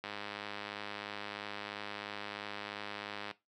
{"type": "click train", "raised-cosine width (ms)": 0.3, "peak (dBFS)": -24, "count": 338, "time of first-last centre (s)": [0.04, 3.312], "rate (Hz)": 103, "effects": ["noise-tail reverb RT60 0.2 s tail -17 dB re dry", "high-pass 150 Hz 12 dB/octave"]}